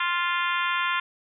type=harmonic tone with a mistuned harmonic; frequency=349.2 Hz; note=F4; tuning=in tune; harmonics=3 / 4 / 5 / 6 / 7 / 8 / 9 / 10; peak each=-27 / -29 / -31 / -33 / -34 / -35 / -36 / -37 dBFS; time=0-1 s; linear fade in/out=5 ms; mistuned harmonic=8; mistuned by=-22 cents; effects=none